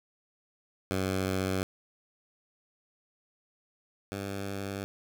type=tone pair in turn; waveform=10% pulse; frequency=94.6 / 98.75 Hz; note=F#2 / G2; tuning=+39 / +13 cents; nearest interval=minor second; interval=74 cents; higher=second; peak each=-20 / -26 dBFS; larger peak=first; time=0.91-1.63 / 4.12-4.84 s; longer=neither; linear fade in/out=0 ms; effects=none